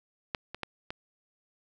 clicks, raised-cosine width 0.3 ms, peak -14 / -22 / -17 / -20 dBFS, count 4, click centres 0.348 / 0.546 / 0.633 / 0.905 s, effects none

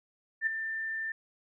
sine tone with ADSR envelope, 1786 Hz, A6, 25 cents sharp, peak -23 dBFS, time 0.41-1.12 s, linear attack 59 ms, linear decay 4 ms, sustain -9 dB, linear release 3 ms, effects none

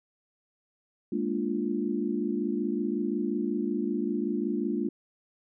sine chord, Bb dominant seventh, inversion third, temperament equal, 207.7 / 233.1 / 293.7 / 349.2 Hz, Ab3 / Bb3 / D4 / F4, 0 / 0 / 0 / 0 cents, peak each -32 dBFS, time 1.12-4.89 s, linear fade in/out 5 ms, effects none

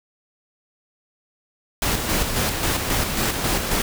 pink noise with tremolo, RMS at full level -21 dBFS, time 1.82-3.82 s, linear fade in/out 2 ms, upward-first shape square, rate 3.7 Hz, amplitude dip 40%, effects none

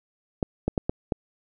clicks, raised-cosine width 2 ms, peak -10 dBFS, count 5, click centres 0.428 / 0.68 / 0.778 / 0.895 / 1.122 s, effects none

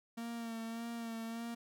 45% pulse tone with vibrato, 229.8 Hz, A#3, 25 cents flat, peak -40 dBFS, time 0.17-1.55 s, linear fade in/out 10 ms, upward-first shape sine, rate 1.7 Hz, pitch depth 30 cents each way, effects none

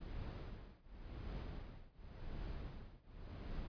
brown noise with tremolo, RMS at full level -44 dBFS, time 0-3.68 s, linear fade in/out 20 ms, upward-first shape triangle, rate 0.91 Hz, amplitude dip 95%, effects resampled to 11025 Hz

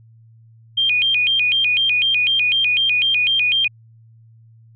sine tone with vibrato, 2800 Hz, F7, 4 cents sharp, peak -14 dBFS, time 0.77-3.68 s, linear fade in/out 10 ms, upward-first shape square, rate 4 Hz, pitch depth 220 cents each way, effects added 113 Hz sine -45 dBFS peak until 4.75 s

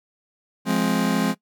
40% pulse chord, F minor, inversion none, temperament just, 174.61 / 209.5 / 261.9 Hz, F3 / Ab3 / C4, 0 / +15 / +2 cents, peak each -24 / -22 / -23 dBFS, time 0.65-1.35 s, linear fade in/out 50 ms, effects noise-tail reverb RT60 0.1 s tail -20 dB re dry

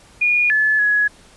sine tone with pitch steps, 2439 / 1725 / 1681 Hz, D#7 / A6 / G#6, -35 / -35 / +20 cents, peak -13 dBFS, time 0.21-1.08 s, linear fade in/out 10 ms, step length 290 ms, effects pink hiss -48 dBFS RMS until 1.36 s + resampled to 24000 Hz

